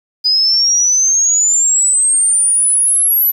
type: exponential sweep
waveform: sine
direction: up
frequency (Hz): 4946 to 12000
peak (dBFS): -9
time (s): 0.24-3.32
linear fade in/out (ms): 20
effects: 7-bit